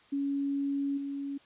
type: tone with level steps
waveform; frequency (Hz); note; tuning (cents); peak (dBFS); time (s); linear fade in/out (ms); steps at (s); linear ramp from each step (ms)
sine; 279.6; C#4; +15; -28 / -33; 0.12-1.38; 10; 0.97; 10
effects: white hiss -60 dBFS RMS until 1.45 s + resampled to 8000 Hz